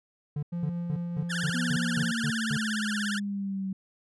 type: tone bursts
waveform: triangle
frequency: 146.83 Hz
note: D3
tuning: in tune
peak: -26 dBFS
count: 9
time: 0.36-2.572 s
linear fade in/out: 5 ms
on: 68 ms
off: 200 ms
type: tone with tremolo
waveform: triangle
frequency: 172.6 Hz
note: F3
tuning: 20 cents flat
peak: -27 dBFS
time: 0.52-2.12 s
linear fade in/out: 10 ms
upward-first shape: triangle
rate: 4.8 Hz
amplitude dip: 25%
type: tone with vibrato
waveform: sawtooth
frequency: 1582 Hz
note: G6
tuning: 15 cents sharp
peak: -27 dBFS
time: 1.29-3.2 s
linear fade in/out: 20 ms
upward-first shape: triangle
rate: 17 Hz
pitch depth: 270 cents each way
type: linear sweep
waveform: sine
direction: down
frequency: 244.5 to 190 Hz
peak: -29 dBFS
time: 1.54-3.73 s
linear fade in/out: 5 ms
effects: resampled to 24000 Hz